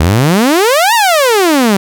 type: exponential two-way sweep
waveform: sawtooth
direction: up then down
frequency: 73.42 to 967 to 187.9 Hz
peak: -3 dBFS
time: 0-1.77 s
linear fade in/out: 5 ms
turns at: 0.94 s
effects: none